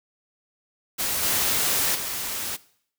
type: noise with level steps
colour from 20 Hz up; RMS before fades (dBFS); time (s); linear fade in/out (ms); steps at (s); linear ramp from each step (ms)
white; -26 / -23 / -30; 0.98-2.57; 20; 1.22 / 1.94; 20
effects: noise-tail reverb RT60 0.6 s tail -19 dB re dry